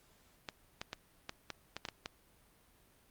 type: clicks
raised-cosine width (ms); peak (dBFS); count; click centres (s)
0.2; -22; 9; 0.488 / 0.815 / 0.931 / 1.294 / 1.503 / 1.766 / 1.852 / 1.887 / 2.059
effects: pink hiss -67 dBFS RMS until 3.1 s + Opus 48 kbps